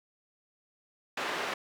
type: band-pass noise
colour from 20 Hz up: white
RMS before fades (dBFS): -34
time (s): 1.17-1.54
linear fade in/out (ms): 5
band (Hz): 280 to 2100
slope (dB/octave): 12
effects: none